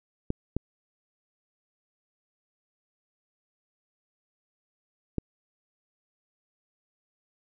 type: clicks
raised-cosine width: 3 ms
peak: -14 dBFS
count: 3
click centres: 0.304 / 0.566 / 5.183 s
effects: none